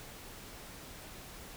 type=silence; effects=pink hiss -49 dBFS RMS until 1.56 s